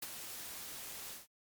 white noise with ADSR envelope, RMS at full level -40 dBFS, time 0.02-1.27 s, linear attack 5 ms, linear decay 34 ms, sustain -6 dB, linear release 150 ms, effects MP3 96 kbps

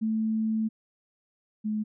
sine tone pair in turn, 220 / 214 Hz, A3 / A3, 0 / -48 cents, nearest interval unison, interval 48 cents, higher first, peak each -24 / -26 dBFS, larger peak first, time 0.01-0.69 / 1.64-1.84 s, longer first, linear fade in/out 20 ms, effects none

